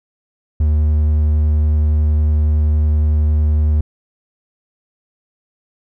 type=tone; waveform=triangle; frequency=75.9 Hz; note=D#2; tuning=42 cents flat; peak=-9 dBFS; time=0.6-3.81 s; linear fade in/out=5 ms; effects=none